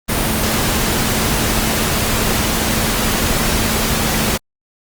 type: tone in noise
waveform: sine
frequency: 220 Hz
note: A3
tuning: in tune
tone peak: -24 dBFS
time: 0.08-4.38 s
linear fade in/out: 20 ms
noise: pink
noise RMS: -17 dBFS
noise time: 0.08-4.38 s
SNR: -10 dB
effects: Opus 32 kbps